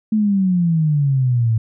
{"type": "exponential sweep", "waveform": "sine", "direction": "down", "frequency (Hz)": [220.2, 109.5], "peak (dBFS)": -13, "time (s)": [0.12, 1.58], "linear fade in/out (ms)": 5, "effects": []}